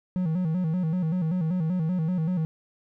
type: tone with vibrato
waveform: triangle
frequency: 170.7 Hz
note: F3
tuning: 39 cents flat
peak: -21 dBFS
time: 0.16-2.45 s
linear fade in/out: 0 ms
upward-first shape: square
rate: 5.2 Hz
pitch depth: 120 cents each way
effects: none